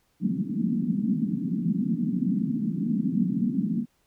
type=band-pass noise; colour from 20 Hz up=pink; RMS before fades=-26 dBFS; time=0.2-3.86 s; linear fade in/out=50 ms; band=170 to 260 Hz; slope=48 dB/octave; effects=pink hiss -69 dBFS RMS until 4.06 s